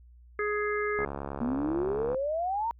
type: harmonic tone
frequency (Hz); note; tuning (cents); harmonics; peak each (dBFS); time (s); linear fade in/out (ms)
417.6; G#4; +10; 1 / 3 / 4 / 5; -29 / -34 / -35 / -36; 0.39-1.05; 2
type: click train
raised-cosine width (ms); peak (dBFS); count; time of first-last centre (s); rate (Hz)
1; -21; 82; 0.99-2.145; 70.1
type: exponential sweep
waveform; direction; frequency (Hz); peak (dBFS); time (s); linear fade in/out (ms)
sine; up; 230.5 to 950; -27; 1.41-2.71; 0
effects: added 60 Hz sine -51 dBFS peak until 2.79 s